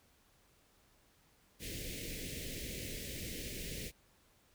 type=band-stop noise; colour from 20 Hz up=pink; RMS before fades=-43 dBFS; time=1.59-3.92 s; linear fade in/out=50 ms; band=550 to 1900 Hz; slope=48 dB/octave; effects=pink hiss -69 dBFS RMS until 4.54 s